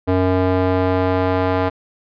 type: tone with band-pass filter sweep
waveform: square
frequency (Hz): 92.5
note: F#2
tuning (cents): 0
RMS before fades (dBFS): -17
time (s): 0.07-1.7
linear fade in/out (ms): 20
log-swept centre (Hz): 460 to 750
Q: 0.9
effects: resampled to 11025 Hz